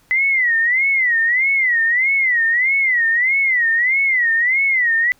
sine tone with vibrato, 1999 Hz, B6, 20 cents sharp, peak -13 dBFS, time 0.11-5.12 s, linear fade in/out 0 ms, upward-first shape sine, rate 1.6 Hz, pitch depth 170 cents each way, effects pink hiss -56 dBFS RMS until 5.19 s

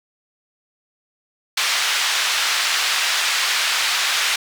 white band-pass noise, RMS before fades -20 dBFS, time 1.57-4.36 s, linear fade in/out 5 ms, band 1200 to 4200 Hz, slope 12 dB/octave, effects none

